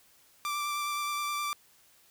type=tone with vibrato; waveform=sawtooth; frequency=1174.7 Hz; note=D6; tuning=in tune; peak=-27 dBFS; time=0.45-1.53 s; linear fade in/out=0 ms; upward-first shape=square; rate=9.6 Hz; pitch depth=11 cents each way; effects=white hiss -62 dBFS RMS until 2.1 s